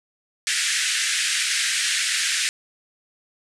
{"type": "band-pass noise", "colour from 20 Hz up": "pink", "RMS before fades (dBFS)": -23, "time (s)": [0.47, 2.49], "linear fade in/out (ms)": 0, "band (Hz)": [1600, 9700], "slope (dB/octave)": 48, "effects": []}